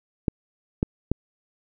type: clicks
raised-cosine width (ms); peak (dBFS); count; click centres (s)
3; -8; 3; 0.282 / 0.829 / 1.116
effects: none